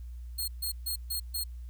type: tone bursts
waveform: 10% pulse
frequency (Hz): 4270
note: C8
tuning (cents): +34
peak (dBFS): -24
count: 5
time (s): 0.38-1.44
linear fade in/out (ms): 10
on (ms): 100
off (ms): 140
effects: added 60 Hz sine -39 dBFS peak until 1.69 s + white hiss -69 dBFS RMS until 1.69 s